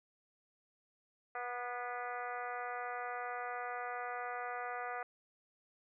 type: harmonic tone with a mistuned harmonic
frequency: 244.3 Hz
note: B3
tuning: 19 cents flat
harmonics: 2 / 3 / 4 / 5 / 6 / 7 / 8 / 9 / 10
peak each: -47 / -42 / -52 / -45 / -47 / -52 / -49 / -60 / -58 dBFS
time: 1.35-5.03 s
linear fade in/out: 2 ms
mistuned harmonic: 8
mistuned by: +27 cents
effects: none